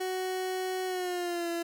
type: tone with pitch glide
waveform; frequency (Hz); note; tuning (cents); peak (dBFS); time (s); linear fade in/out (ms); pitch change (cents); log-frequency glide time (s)
30% pulse; 372.1 to 339.3; F#4 to F4; +10 to -50; -28; 0-1.63; 10; -160; 0.86-1.49
effects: none